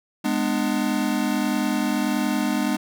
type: chord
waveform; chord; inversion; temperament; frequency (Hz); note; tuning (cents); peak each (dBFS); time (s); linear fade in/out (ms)
square; G# diminished; none; just; 207.7 / 249.2 / 299; G#3 / B3 / D4; 0 / +16 / +31; -26; 0.24-2.77; 10
effects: none